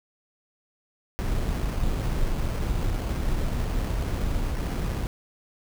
brown noise with sample-and-hold, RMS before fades -26 dBFS, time 1.19-5.07 s, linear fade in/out 0 ms, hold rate 3675 Hz, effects none

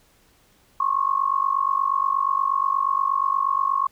sine tone with amplitude modulation, 1091 Hz, C#6, 28 cents flat, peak -15 dBFS, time 0.8-3.87 s, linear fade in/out 5 ms, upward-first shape sine, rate 48.4 Hz, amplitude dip 90%, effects pink hiss -59 dBFS RMS until 3.91 s

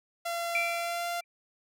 sawtooth tone with pitch glide, 683 to 692.1 Hz, F5 to F5, -39 to -16 cents, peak -27 dBFS, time 0.25-1.21 s, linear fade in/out 10 ms, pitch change +23 cents, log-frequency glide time 0.77-1.07 s
sine tone with exponential decay, 2349 Hz, D7, in tune, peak -24 dBFS, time 0.55-1.24 s, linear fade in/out 1 ms, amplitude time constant 150 ms
effects none

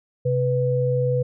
sine tone pair together, 131.1 / 495 Hz, C3 / B4, +4 / +4 cents, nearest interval octave + major seventh, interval 2300 cents, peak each -21 dBFS, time 0.25-1.23 s, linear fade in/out 10 ms, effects none

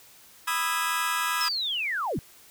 sawtooth chord, E major seventh, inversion second, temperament just, 988.9 / 1236.1 / 1318.5 / 1648.1 Hz, B5 / D#6 / E6 / G#6, +2 / -12 / 0 / -14 cents, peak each -27 dBFS, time 0.47-1.49 s, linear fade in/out 10 ms
sine linear sweep, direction down, 5274 to 81.3 Hz, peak -26 dBFS, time 1.41-2.19 s, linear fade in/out 0 ms
effects white hiss -53 dBFS RMS until 2.5 s

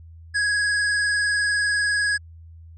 square tone with vibrato, 1661.2 Hz, G#6, in tune, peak -20 dBFS, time 0.34-2.18 s, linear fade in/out 20 ms, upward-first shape square, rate 20 Hz, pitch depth 25 cents each way, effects added 82 Hz sine -41 dBFS peak until 2.77 s + resampled to 22050 Hz

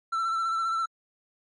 triangle tone with vibrato, 1338 Hz, E6, 25 cents sharp, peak -23 dBFS, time 0.12-0.86 s, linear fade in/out 10 ms, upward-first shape sine, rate 15 Hz, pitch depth 28 cents each way, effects MP3 48 kbps

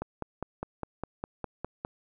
click train, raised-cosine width 1 ms, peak -19 dBFS, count 10, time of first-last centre 0.02-1.849 s, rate 4.92 Hz, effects none

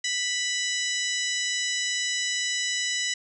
harmonic tone with a mistuned harmonic, 987.8 Hz, B5, in tune, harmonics 2 / 3 / 4 / 5 / 6 / 7 / 8, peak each -30 / -32 / -33 / -34 / -35 / -35 / -36 dBFS, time 0.04-3.14 s, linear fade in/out 5 ms, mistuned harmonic 5, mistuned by +59 cents, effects none

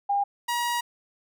sine / sawtooth tone pair in turn, 805 / 955.4 Hz, G5 / A#5, +46 / +42 cents, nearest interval minor third, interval 296 cents, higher second, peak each -21 dBFS, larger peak neither, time 0.09-0.24 / 0.48-0.81 s, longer second, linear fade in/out 10 ms, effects none

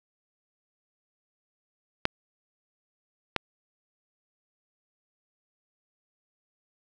clicks, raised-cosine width 0.3 ms, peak -6 / -8 dBFS, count 2, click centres 2.054 / 3.363 s, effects none

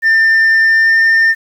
sine tone with pitch glide, 1795 to 1806.4 Hz, A6 to A6, +34 to +45 cents, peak -4 dBFS, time 0.02-1.35 s, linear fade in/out 50 ms, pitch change +11 cents, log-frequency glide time 0.64-0.98 s, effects tanh soft clip ceiling -6 dBFS + 7-bit

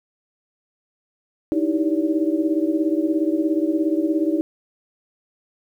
sine tone cluster, 307.6 / 324.6 / 392.3 / 571 Hz, D#4 / E4 / G4 / D5, -20 / -27 / +1 / -49 cents, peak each -21 / -21 / -28 / -29 dBFS, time 1.52-4.41 s, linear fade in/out 0 ms, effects 9-bit

